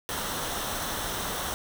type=noise with comb filter; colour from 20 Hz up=pink; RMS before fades=-32 dBFS; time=0.09-1.54 s; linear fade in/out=0 ms; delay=0.42 ms; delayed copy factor=-0.5; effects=none